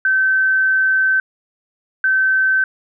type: tone pair in turn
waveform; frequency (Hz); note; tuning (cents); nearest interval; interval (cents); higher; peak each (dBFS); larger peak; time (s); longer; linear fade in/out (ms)
sine; 1540 / 1540; G6 / G6; -31 / -31; unison; 0; neither; -12; neither; 0.05-1.2 / 2.04-2.64; first; 2
effects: none